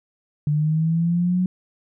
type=linear sweep; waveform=sine; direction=up; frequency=146.83 to 184.5 Hz; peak=-17 dBFS; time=0.47-1.46 s; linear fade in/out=2 ms; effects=none